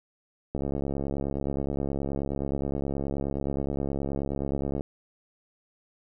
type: click train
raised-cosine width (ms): 2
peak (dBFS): -17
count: 297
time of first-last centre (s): 0.55-4.809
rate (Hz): 69.5
effects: none